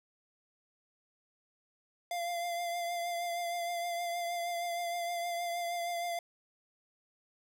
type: tone with vibrato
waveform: square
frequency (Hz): 692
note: F5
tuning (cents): -16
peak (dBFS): -34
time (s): 2.11-6.19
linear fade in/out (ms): 2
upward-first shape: triangle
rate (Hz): 6.4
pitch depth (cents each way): 31
effects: none